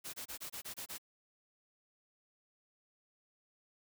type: noise bursts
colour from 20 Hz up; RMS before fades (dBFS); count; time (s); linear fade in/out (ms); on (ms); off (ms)
white; -44; 8; 0.04-0.983; 20; 96; 25
effects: none